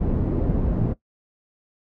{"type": "low-pass noise", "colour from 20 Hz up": "pink", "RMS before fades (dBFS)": -22, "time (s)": [0, 0.94], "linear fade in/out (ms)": 20, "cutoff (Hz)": 350, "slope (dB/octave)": 12, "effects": ["noise-tail reverb RT60 0.1 s tail -17 dB re dry"]}